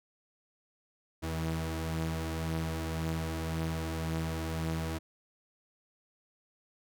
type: tone pair together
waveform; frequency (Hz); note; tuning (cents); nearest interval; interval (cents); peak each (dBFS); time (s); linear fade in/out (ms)
sawtooth; 81.5 / 161.13; E2 / E3; -19 / -39; octave; 1180; -31 / -31; 1.22-4.99; 20
effects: none